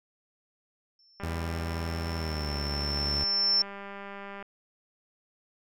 sine tone with exponential growth, 5370 Hz, E8, 31 cents sharp, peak -20 dBFS, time 0.99-3.62 s, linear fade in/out 2 ms, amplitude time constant 570 ms
click train, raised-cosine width 0.5 ms, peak -27 dBFS, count 643, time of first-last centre 1.2-4.426 s, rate 199 Hz
sawtooth tone with pitch glide, 82.7 to 71.99 Hz, E2 to D2, +6 to -34 cents, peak -27 dBFS, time 1.23-3.24 s, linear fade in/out 5 ms, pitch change -240 cents, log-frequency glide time 2.16-2.54 s
effects none

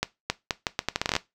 accelerating click train, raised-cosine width 0.2 ms, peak -6 dBFS, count 14, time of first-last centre 0.03-1.165 s, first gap 270 ms, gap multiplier 0.77, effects noise-tail reverb RT60 0.2 s tail -18 dB re dry

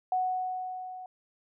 sine tone with level ramp, 740 Hz, F#5, in tune, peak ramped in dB -24 to -40 dBFS, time 0.12-1.06 s, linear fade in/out 2 ms, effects none

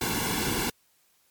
pink noise with comb filter, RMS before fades -28 dBFS, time 0.01-0.7 s, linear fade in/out 5 ms, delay 1.6 ms, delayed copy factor -0.75, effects white hiss -66 dBFS RMS until 1.3 s + MP3 96 kbps

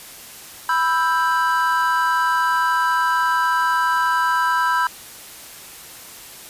triangle chord, E minor, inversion second, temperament just, 988.9 / 1318.5 / 1582.2 Hz, B5 / E6 / G6, +2 / 0 / +16 cents, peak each -17 / -20 / -20 dBFS, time 0.69-4.87 s, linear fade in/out 2 ms, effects white hiss -39 dBFS RMS until 6.49 s + resampled to 32000 Hz

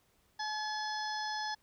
harmonic tone, 855 Hz, A5, 50 cents flat, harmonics 1 / 2 / 4 / 5 / 6 / 7, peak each -37 / -40 / -48 / -48 / -42 / -51 dBFS, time 0.39-1.55 s, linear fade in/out 10 ms, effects pink hiss -71 dBFS RMS until 1.62 s

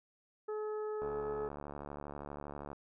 harmonic tone, 426.9 Hz, G#4, 48 cents sharp, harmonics 1 / 2 / 3 / 4, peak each -36 / -49 / -48 / -59 dBFS, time 0.48-1.49 s, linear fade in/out 10 ms
click train, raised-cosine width 1 ms, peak -30 dBFS, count 125, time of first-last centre 1.02-2.73 s, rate 72.5 Hz
effects none

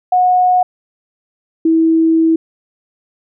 sine tone pair in turn, 729 / 324.7 Hz, F#5 / E4, -26 / -26 cents, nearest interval octave + major second, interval 1400 cents, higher first, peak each -8 / -8 dBFS, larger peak neither, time 0.12-0.63 / 1.65-2.36 s, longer second, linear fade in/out 5 ms, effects none

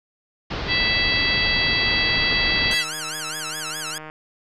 pink low-pass noise, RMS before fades -28 dBFS, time 0.5-2.75 s, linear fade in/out 10 ms, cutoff 4900 Hz, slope 48 dB/octave
harmonic tone, 659.3 Hz, E5, in tune, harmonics 3 / 4 / 5 / 6 / 7, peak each -22 / -26 / -26 / -28 / -25 dBFS, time 0.67-2.85 s, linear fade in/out 50 ms
click train, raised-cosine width 0.5 ms, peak -22 dBFS, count 345, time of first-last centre 1.88-4.099 s, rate 155 Hz
10% pulse tone with vibrato, 1484 Hz, F#6, 5 cents sharp, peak -19 dBFS, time 2.71-3.98 s, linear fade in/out 2 ms, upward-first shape sine, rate 4.9 Hz, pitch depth 230 cents each way
effects resampled to 32000 Hz

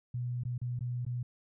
sine tone with dropouts, 122.6 Hz, B2, 12 cents flat, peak -32 dBFS, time 0.14-1.23 s, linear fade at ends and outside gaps 5 ms, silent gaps 0.436-0.451 / 0.58-0.615 / 0.792-0.807 / 1.051-1.064 s, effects none

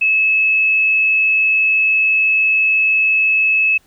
sine tone, 2594 Hz, E7, 28 cents flat, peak -11 dBFS, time 0.01-3.78 s, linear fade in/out 10 ms, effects pink hiss -55 dBFS RMS until 3.86 s

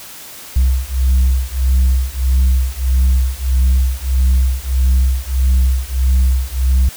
sine beating tone pair, 63.7 / 65.3 Hz, C2 / C2, -46 / -3 cents, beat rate 1.6 Hz, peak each -12 dBFS, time 0.56-6.89 s, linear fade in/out 5 ms, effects tanh soft clip ceiling -7 dBFS + white hiss -34 dBFS RMS until 6.96 s

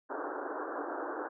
pink band-pass noise, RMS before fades -38 dBFS, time 0.09-1.29 s, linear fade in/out 20 ms, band 280 to 1600 Hz, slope 96 dB/octave, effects none

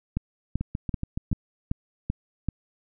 two click trains, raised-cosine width 5 ms, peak -16 / -13 dBFS, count 6 / 7, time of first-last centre 0.61-1.316 / 0.17-2.487 s, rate 7.08 / 2.59 Hz, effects none

